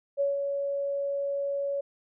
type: tone with ADSR envelope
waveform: sine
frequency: 561 Hz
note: C#5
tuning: 21 cents sharp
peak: -22 dBFS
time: 0.17-1.81 s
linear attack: 35 ms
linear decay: 160 ms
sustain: -5 dB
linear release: 8 ms
effects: none